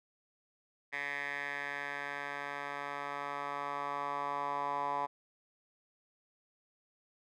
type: tone with band-pass filter sweep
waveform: 10% pulse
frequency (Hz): 142.7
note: D3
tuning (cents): -49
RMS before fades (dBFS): -38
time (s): 0.92-5.07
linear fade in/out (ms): 20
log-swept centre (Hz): 1900 to 980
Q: 4.8
effects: none